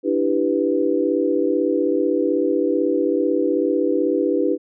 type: chord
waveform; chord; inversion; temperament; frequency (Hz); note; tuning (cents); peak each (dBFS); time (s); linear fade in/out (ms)
sine; E minor seventh; third; equal; 293.7 / 329.6 / 392 / 493.9; D4 / E4 / G4 / B4; 0 / 0 / 0 / 0; -22; 0.03-4.58; 50
effects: none